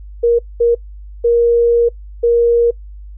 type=tone bursts at uneven times; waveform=sine; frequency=471.2 Hz; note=A#4; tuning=19 cents sharp; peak=-8 dBFS; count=4; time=0.23-0.39 / 0.6-0.75 / 1.24-1.89 / 2.23-2.71 s; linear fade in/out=10 ms; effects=noise-tail reverb RT60 0.1 s tail -23 dB re dry + added 50 Hz sine -30 dBFS peak until 3.17 s